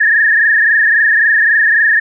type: tone with frequency modulation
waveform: sine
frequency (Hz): 1760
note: A6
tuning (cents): 0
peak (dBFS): -7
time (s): 0-2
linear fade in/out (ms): 10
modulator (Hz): 23.7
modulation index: 3.8
effects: none